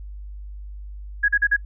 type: tone bursts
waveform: sine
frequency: 1661.2 Hz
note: G#6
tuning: in tune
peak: -14 dBFS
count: 4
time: 1.23-1.566 s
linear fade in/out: 10 ms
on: 54 ms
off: 40 ms
effects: noise-tail reverb RT60 0.1 s tail -24 dB re dry + added 50 Hz sine -33 dBFS peak until 1.65 s